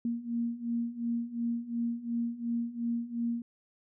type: beating tone pair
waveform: sine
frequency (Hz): 233.1 / 235.9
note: A#3 / A#3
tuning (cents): 0 / +21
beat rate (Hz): 2.8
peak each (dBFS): -35 / -32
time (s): 0.05-3.42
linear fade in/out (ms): 2
effects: none